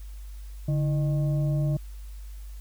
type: tone with frequency modulation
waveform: sine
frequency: 145.3 Hz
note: D3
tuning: 18 cents flat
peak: -22 dBFS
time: 0.68-1.77 s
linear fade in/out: 5 ms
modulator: 469 Hz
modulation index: 0.38
effects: added 50 Hz sine -37 dBFS peak until 2.6 s + white hiss -57 dBFS RMS until 2.6 s